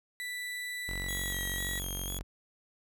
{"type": "tone with pitch glide", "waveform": "35% pulse", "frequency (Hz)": [1975.5, 1927], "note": ["B6", "B6"], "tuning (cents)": [0, -43], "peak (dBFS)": -34, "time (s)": [0.2, 1.79], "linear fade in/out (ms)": 0, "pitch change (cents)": -43, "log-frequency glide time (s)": [0.95, 1.44]}
{"type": "tone", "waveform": "sawtooth", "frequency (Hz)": 46.25, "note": "F#1", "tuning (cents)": 0, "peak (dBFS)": -33, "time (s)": [0.88, 2.23], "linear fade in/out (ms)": 10}
{"type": "tone with vibrato", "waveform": "5% pulse", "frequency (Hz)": 3288, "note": "G#7", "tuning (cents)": -18, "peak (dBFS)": -30, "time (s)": [1.08, 2.19], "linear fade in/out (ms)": 10, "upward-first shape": "square", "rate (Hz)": 2, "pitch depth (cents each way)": 34}
{"effects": []}